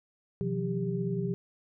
sine tone cluster, 129.8 / 162.9 / 179.6 / 397.3 Hz, C3 / E3 / F3 / G4, -13 / -20 / +49 / +23 cents, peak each -34 / -37 / -32 / -34 dBFS, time 0.41-1.34 s, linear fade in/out 0 ms, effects none

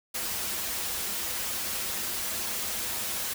white noise with comb filter, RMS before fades -32 dBFS, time 0.14-3.34 s, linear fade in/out 10 ms, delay 6.9 ms, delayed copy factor -0.6, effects none

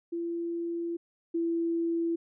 sine tone pair in turn, 339.2 / 334.7 Hz, E4 / E4, +50 / +26 cents, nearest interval unison, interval 24 cents, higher first, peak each -30 / -26 dBFS, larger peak second, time 0.12-0.97 / 1.34-2.16 s, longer first, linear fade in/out 10 ms, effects none

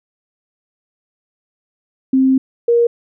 sine tone pair in turn, 263.6 / 471.3 Hz, C4 / A#4, +13 / +19 cents, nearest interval minor seventh, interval 1006 cents, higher second, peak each -9 dBFS, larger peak neither, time 2.13-2.38 / 2.68-2.87 s, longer first, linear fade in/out 5 ms, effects none

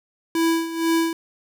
square tone with tremolo, 329.6 Hz, E4, in tune, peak -17 dBFS, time 0.35-1.13 s, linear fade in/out 2 ms, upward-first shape sine, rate 2.1 Hz, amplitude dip 75%, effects none

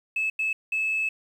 sine tone bursts at uneven times, 2604 Hz, E7, 22 cents flat, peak -22 dBFS, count 3, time 0.16-0.3 / 0.39-0.53 / 0.72-1.09 s, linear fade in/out 5 ms, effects tanh soft clip ceiling -19 dBFS + 9-bit

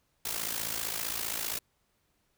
white noise with amplitude modulation, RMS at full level -31 dBFS, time 0.25-1.59 s, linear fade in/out 5 ms, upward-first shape sine, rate 55.3 Hz, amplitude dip 75%, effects pink hiss -74 dBFS RMS until 2.37 s

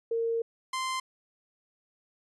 sine / sawtooth tone pair in turn, 459.4 / 1041.8 Hz, A#4 / C6, -25 / -8 cents, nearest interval octave + major second, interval 1417 cents, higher second, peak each -26 dBFS, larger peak neither, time 0.11-0.42 / 0.73-1 s, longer first, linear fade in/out 5 ms, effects resampled to 24000 Hz

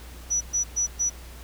sine tone bursts, 5900 Hz, F#8, 6 cents flat, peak -21 dBFS, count 4, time 0.3-1.1 s, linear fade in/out 20 ms, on 110 ms, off 120 ms, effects added 60 Hz sine -40 dBFS peak until 1.43 s + pink hiss -47 dBFS RMS until 1.43 s

